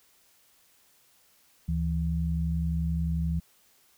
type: tone pair together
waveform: sine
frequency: 73.41 / 164.81 Hz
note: D2 / E3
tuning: 0 / 0 cents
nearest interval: octave + major second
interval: 1400 cents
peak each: -28 dBFS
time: 1.68-3.4 s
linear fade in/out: 10 ms
effects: white hiss -63 dBFS RMS until 3.97 s